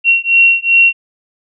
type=beating tone pair; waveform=sine; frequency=2735 / 2737.6 Hz; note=F7 / F7; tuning=-37 / -35 cents; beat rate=2.6 Hz; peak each=-10 dBFS; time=0.04-0.93 s; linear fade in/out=50 ms; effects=none